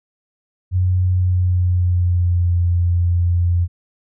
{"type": "tone with pitch glide", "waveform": "sine", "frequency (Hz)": [91.4, 87.27], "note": ["F#2", "F2"], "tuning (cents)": [-21, -1], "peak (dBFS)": -13, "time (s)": [0.71, 3.68], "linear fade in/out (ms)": 50, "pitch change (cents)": -80, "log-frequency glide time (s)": [1.11, 2.58], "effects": []}